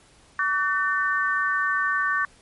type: tone cluster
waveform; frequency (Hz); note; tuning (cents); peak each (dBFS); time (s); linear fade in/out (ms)
sine; 1143 / 1518 / 1798; D6 / F#6 / A6; -47 / +44 / +37; -25; 0.39-2.25; 2
effects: pink hiss -55 dBFS RMS until 2.41 s + MP3 48 kbps